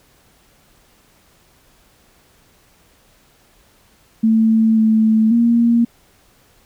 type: tone with pitch steps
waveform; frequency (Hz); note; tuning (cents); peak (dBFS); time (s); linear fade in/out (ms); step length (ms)
sine; 222.4 / 219.8 / 234.2; A3 / A3 / A#3; +19 / -2 / +8; -10; 4.23-5.85; 10; 540
effects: pink hiss -54 dBFS RMS until 6.65 s